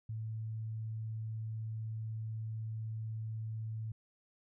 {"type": "tone", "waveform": "sine", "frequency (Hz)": 110.5, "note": "A2", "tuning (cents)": 8, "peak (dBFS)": -37, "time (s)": [0.09, 3.92], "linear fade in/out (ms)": 5, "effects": []}